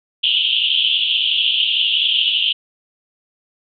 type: band-pass noise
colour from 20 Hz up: white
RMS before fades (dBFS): -17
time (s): 0.23-2.53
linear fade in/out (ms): 10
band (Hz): 2800 to 3400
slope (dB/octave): 96
effects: none